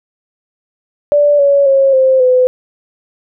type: tone with pitch steps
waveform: sine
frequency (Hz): 583 / 562.8 / 543.3 / 524.5 / 506.4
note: D5 / C#5 / C#5 / C5 / B4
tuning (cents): -13 / +26 / -35 / +4 / +43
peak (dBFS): -6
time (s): 1.12-2.47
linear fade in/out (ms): 0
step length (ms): 270
effects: none